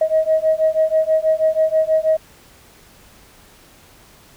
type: beating tone pair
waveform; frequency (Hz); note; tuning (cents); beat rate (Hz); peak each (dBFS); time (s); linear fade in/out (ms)
sine; 630 / 636.2; D#5 / D#5; +21 / +38; 6.2; -16; 0.01-2.17; 5
effects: tanh soft clip ceiling -6 dBFS + pink hiss -48 dBFS RMS until 4.36 s